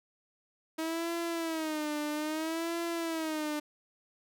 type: tone with vibrato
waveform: sawtooth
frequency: 317.7 Hz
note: D#4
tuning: 36 cents sharp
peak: -28 dBFS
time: 0.78-3.6 s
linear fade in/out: 10 ms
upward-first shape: sine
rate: 0.61 Hz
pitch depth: 110 cents each way
effects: none